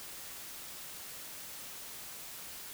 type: silence
effects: white hiss -46 dBFS RMS until 2.73 s